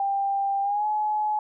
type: tone with pitch glide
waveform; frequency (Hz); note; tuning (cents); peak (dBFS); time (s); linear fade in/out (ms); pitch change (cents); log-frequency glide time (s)
sine; 792 to 848.8; G5 to G#5; +18 to +38; -22; 0-1.39; 2; +120; 0.62-0.86
effects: none